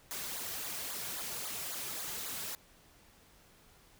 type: noise with flanger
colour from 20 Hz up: white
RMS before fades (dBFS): -40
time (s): 0.11-2.55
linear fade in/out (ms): 0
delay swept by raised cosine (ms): 0.35 to 3.95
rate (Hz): 3.7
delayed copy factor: -0.9
effects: pink hiss -62 dBFS RMS until 3.99 s